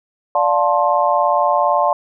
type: chord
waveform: sine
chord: D minor seventh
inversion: none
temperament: just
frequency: 587.3 / 704.8 / 881 / 1057.2 Hz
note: D5 / F5 / A5 / C6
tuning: 0 / +16 / +2 / +18 cents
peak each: -18 dBFS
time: 0.35-1.93 s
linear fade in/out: 2 ms
effects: none